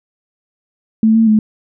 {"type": "tone with pitch steps", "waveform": "sine", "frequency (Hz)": [220.6, 225.1, 215.4], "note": ["A3", "A3", "A3"], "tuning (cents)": [5, 40, -37], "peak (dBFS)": -7, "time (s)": [1.03, 1.39], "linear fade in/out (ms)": 2, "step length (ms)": 120, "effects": []}